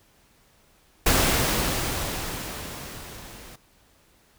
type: noise with level ramp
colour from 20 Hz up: pink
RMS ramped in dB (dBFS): -19 to -45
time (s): 1.06-3.56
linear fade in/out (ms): 5
effects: pink hiss -60 dBFS RMS until 4.38 s